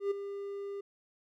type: tone with ADSR envelope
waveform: triangle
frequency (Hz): 400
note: G4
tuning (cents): +35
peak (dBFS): -24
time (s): 0-0.81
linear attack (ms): 110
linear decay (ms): 11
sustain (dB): -11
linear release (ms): 8
effects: none